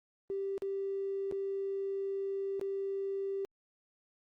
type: tone with dropouts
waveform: triangle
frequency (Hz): 392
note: G4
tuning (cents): 0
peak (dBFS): -29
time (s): 0.3-3.45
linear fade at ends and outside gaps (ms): 0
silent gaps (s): 0.579-0.621 / 1.313-1.323 / 2.596-2.613
effects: tanh soft clip ceiling -31 dBFS + Opus 32 kbps